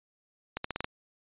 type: accelerating click train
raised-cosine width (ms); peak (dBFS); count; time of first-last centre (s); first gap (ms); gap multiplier
0.3; -16; 6; 0.57-0.844; 74; 0.85
effects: resampled to 8000 Hz